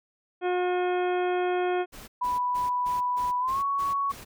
harmonic tone, 360 Hz, F#4, 47 cents flat, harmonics 1 / 2 / 3 / 4 / 5 / 6 / 7 / 9, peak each -25 / -29 / -39 / -37 / -43 / -45 / -42 / -46 dBFS, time 0.41-1.86 s, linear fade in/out 50 ms
pink noise bursts, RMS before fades -44 dBFS, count 8, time 1.92-4.25 s, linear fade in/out 20 ms, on 160 ms, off 150 ms
sine tone with pitch glide, 987.8 to 1115.2 Hz, B5 to C#6, 0 to +10 cents, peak -24 dBFS, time 2.21-4.12 s, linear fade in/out 10 ms, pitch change +210 cents, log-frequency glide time 3.4-3.6 s
effects none

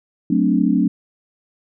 sine chord, D dominant seventh, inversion first, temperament equal, 185 / 220 / 261.6 / 293.7 Hz, F#3 / A3 / C4 / D4, 0 / 0 / 0 / 0 cents, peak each -19 dBFS, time 0.3-0.88 s, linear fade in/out 5 ms, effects none

